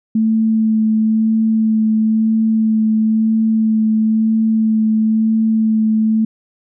sine tone with vibrato, 220 Hz, A3, in tune, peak -11 dBFS, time 0.15-6.25 s, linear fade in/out 5 ms, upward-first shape sine, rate 1 Hz, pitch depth 13 cents each way, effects none

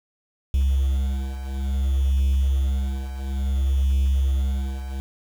triangle beating tone pair, 67 / 67.58 Hz, C2 / C#2, +42 / -43 cents, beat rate 0.58 Hz, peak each -18 / -22 dBFS, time 0.54-5 s, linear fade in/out 0 ms, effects tanh soft clip ceiling -11 dBFS + 7-bit

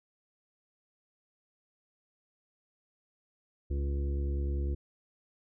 harmonic tone with a mistuned harmonic, 70 Hz, C#2, 18 cents sharp, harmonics 1 / 2 / 3 / 4 / 5 / 6 / 7, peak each -29 / -43 / -48 / -46 / -42 / -55 / -50 dBFS, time 3.7-4.75 s, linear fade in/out 10 ms, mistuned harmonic 6, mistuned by -17 cents, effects none

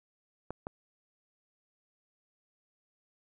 clicks, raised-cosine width 1 ms, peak -23 dBFS, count 2, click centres 0.506 / 0.669 s, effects none

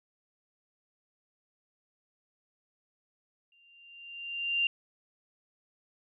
sine tone with exponential growth, 2784 Hz, F7, 6 cents flat, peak -23 dBFS, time 3.52-4.67 s, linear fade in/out 2 ms, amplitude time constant 250 ms, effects none

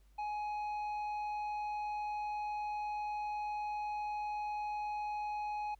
sine tone with tanh clipping, 838 Hz, G#5, 15 cents sharp, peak -37 dBFS, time 0.18-5.75 s, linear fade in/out 10 ms, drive 7 dB, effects added 50 Hz sine -61 dBFS peak until 5.79 s + pink hiss -75 dBFS RMS until 5.79 s

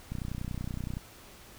click train, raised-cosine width 5 ms, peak -23 dBFS, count 27, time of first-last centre 0.12-0.97 s, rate 30.6 Hz, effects pink hiss -52 dBFS RMS until 1.58 s

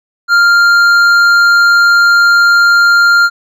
sine tone with hard clipping, 1396.9 Hz, F6, in tune, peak -6 dBFS, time 0.28-3.3 s, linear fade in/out 50 ms, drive 7 dB, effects none

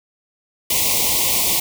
white band-stop noise, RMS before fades -18 dBFS, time 0.7-1.6 s, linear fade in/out 5 ms, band 1100 to 2000 Hz, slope 96 dB/octave, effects none

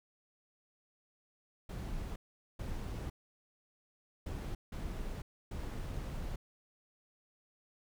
brown noise bursts at uneven times, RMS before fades -40 dBFS, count 5, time 1.69-2.16 / 2.59-3.1 / 4.26-4.55 / 4.72-5.22 / 5.51-6.36 s, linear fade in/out 5 ms, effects none

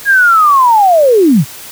sine linear sweep, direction down, 1658 to 115 Hz, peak -4 dBFS, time 0.05-1.45 s, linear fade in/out 50 ms, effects white hiss -30 dBFS RMS until 1.71 s

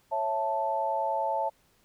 sine chord, A major, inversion first, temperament just, 550 / 660 / 880 Hz, C#5 / E5 / A5, -14 / +2 / 0 cents, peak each -33 / -32 / -28 dBFS, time 0.11-1.5 s, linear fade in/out 20 ms, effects pink hiss -66 dBFS RMS until 1.84 s

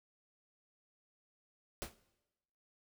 pink noise with exponential decay, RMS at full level -38 dBFS, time 1.82-1.97 s, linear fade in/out 0 ms, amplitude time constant 31 ms, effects noise-tail reverb RT60 1.0 s tail -19 dB re dry

